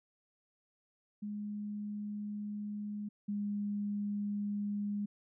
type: tone pair in turn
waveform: sine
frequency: 207.7 / 205 Hz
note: G#3 / G#3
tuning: 0 / -22 cents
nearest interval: unison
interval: 22 cents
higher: first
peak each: -37 / -33 dBFS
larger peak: second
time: 1.22-3.09 / 3.28-5.06 s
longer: first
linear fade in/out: 10 ms
effects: none